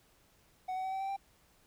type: tone with pitch steps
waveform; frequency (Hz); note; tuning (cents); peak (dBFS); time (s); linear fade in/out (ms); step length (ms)
triangle; 744 / 752.2 / 760.5 / 768.9 / 777.4 / 786; F#5 / F#5 / F#5 / G5 / G5 / G5; +9 / +28 / +47 / -34 / -15 / +4; -32; 0.68-1.166; 10; 81
effects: pink hiss -67 dBFS RMS until 1.66 s